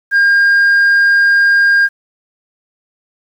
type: tone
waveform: sine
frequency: 1611 Hz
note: G6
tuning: 47 cents sharp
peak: -4 dBFS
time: 0.11-1.89 s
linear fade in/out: 50 ms
effects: tanh soft clip ceiling -6 dBFS + 7-bit